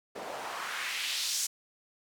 white noise with band-pass filter sweep, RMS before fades -35 dBFS, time 0.15-1.47 s, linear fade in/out 10 ms, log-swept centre 460 to 6800 Hz, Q 1.6, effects none

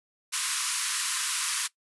white band-pass noise, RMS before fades -30 dBFS, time 0.32-1.68 s, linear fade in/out 20 ms, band 980 to 11000 Hz, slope 96 dB/octave, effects noise-tail reverb RT60 0.1 s tail -19 dB re dry

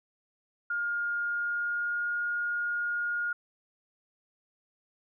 sine tone with pitch glide, 1416 to 1426.7 Hz, F6 to F6, +23 to +37 cents, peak -28 dBFS, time 0.7-3.33 s, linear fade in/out 5 ms, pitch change +14 cents, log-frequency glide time 1.18-2.17 s, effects none

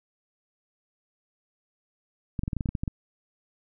clicks, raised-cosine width 5 ms, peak -16 dBFS, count 11, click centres 2.392 / 2.435 / 2.479 / 2.532 / 2.567 / 2.608 / 2.658 / 2.69 / 2.752 / 2.835 / 2.878 s, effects none

